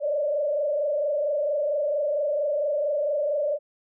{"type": "tone with frequency modulation", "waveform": "sine", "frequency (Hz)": 586, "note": "D5", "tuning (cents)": -4, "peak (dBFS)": -22, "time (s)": [0, 3.59], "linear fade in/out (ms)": 50, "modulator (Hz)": 24.4, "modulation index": 1.2, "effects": []}